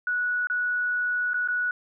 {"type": "tone with dropouts", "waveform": "sine", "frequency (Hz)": 1469, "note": "F#6", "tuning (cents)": -13, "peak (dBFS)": -23, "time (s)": [0.07, 1.71], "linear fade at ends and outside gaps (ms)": 2, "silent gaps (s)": [[0.471, 0.499], [1.334, 1.342], [1.476, 1.485]], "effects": []}